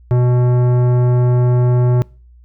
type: tone with tanh clipping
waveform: sine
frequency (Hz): 123.47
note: B2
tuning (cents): 0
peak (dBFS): -12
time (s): 0.11-2.02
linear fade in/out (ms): 0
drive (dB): 15
effects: noise-tail reverb RT60 0.4 s tail -25 dB re dry + added 60 Hz sine -41 dBFS peak until 2.44 s